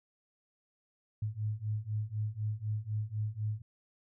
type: beating tone pair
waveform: sine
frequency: 104.9 / 108.9 Hz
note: G#2 / A2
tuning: +18 / -17 cents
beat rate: 4 Hz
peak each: -36 / -35 dBFS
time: 1.22-3.62 s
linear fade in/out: 5 ms
effects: none